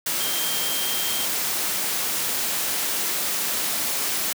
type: tone in noise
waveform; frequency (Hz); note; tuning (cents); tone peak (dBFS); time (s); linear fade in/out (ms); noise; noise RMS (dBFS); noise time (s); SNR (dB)
sine; 3180; G7; +24; -30; 0.2-1.25; 5; white; -25; 0.06-4.33; -8
effects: high-pass 150 Hz 12 dB/octave